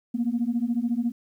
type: beating tone pair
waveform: sine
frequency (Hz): 230 / 244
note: A#3 / B3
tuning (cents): -23 / -21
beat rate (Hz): 14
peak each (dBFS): -25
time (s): 0.14-1.12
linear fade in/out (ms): 10
effects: tanh soft clip ceiling -16 dBFS + 10-bit